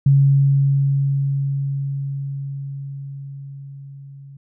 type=tone with level ramp; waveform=sine; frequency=138.59 Hz; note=C#3; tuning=in tune; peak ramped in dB=-9 to -37 dBFS; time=0.06-4.37 s; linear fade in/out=5 ms; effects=none